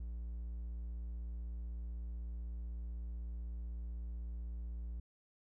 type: tone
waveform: triangle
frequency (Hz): 58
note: A#1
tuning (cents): -8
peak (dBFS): -38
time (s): 0-5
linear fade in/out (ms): 5
effects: none